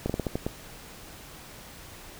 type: slowing click train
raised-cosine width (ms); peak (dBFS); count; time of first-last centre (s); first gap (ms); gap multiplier
2; -14; 7; 0.06-0.465; 36; 1.25
effects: pink hiss -46 dBFS RMS until 2.19 s

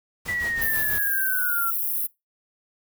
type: noise with tremolo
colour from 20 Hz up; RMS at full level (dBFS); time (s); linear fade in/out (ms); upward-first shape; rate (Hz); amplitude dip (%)
pink; -35; 0.25-0.99; 10; sine; 6.1; 65
type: linear sweep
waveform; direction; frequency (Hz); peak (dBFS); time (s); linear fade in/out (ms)
sine; down; 1975.5 to 1351; -24; 0.28-1.71; 10
type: high-pass noise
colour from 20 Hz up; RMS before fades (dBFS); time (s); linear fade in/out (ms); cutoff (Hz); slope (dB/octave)
white; -26; 0.61-2.07; 10; 11000; 48
effects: noise-tail reverb RT60 0.2 s tail -22 dB re dry

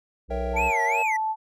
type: harmonic tone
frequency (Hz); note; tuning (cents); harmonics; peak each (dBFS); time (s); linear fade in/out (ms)
61.74; B1; 0; 1 / 3 / 5 / 7 / 8; -28 / -38 / -42 / -45 / -46; 0.28-0.72; 50
type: chord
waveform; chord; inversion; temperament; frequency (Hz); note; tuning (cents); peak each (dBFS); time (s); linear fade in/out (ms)
triangle; A# diminished seventh; none; equal; 466.2 / 554.4 / 659.3 / 784; A#4 / C#5 / E5 / G5; 0 / 0 / 0 / 0; -30 / -32 / -32 / -33; 0.3-1.03; 10
type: tone with pitch glide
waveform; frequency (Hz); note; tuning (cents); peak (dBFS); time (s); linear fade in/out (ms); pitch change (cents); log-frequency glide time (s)
sine; 881 to 874.4; A5 to A5; +2 to -11; -23; 0.53-1.36; 50; -13; 0.64-0.85
type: tone with vibrato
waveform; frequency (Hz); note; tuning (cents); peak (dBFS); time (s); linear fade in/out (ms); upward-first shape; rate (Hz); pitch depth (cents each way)
triangle; 2234; C#7; +13; -23; 0.56-1.17; 10; sine; 2.8; 260
effects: none

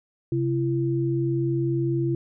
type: tone pair together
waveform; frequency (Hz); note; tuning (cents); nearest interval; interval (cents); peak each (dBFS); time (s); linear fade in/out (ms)
sine; 133.2 / 337.5; C3 / E4; +31 / +41; octave + major third; 1610; -24; 0.32-2.15; 2
effects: none

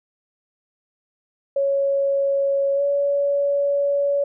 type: tone with pitch glide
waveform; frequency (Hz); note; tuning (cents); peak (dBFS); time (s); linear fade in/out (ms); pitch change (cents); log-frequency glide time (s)
sine; 554.4 to 566; C#5 to C#5; 0 to +36; -17; 1.56-4.24; 5; +36; 2.75-2.82
effects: none

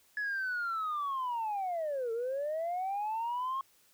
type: linear two-way sweep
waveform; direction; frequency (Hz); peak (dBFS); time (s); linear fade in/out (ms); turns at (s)
sine; down then up; 1706 to 445.9 to 1086; -30; 0.17-3.61; 2; 2.12
effects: tanh soft clip ceiling -29 dBFS + white hiss -66 dBFS RMS until 3.93 s

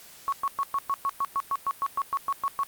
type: tone bursts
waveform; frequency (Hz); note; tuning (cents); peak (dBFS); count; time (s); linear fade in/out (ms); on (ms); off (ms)
sine; 1108.7; C#6; 0; -23; 16; 0.28-2.634; 0; 44; 110
effects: white hiss -49 dBFS RMS until 2.67 s + Opus 48 kbps

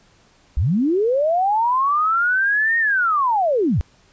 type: linear two-way sweep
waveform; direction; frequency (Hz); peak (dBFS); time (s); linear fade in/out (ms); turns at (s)
sine; up then down; 54.5 to 1864.7 to 54.5; -15; 0.57-3.81; 0; 2.78
effects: pink hiss -55 dBFS RMS until 4.12 s + resampled to 16000 Hz

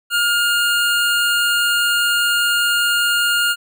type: tone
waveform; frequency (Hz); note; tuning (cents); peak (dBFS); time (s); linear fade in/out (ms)
25% pulse; 1415; F6; +22; -11; 0.1-3.56; 50
effects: none

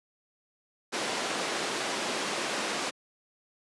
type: band-pass noise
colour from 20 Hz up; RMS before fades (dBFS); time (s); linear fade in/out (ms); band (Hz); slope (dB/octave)
pink; -32; 0.92-2.91; 20; 290 to 7000; 12
effects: high-pass 150 Hz 12 dB/octave + resampled to 24000 Hz

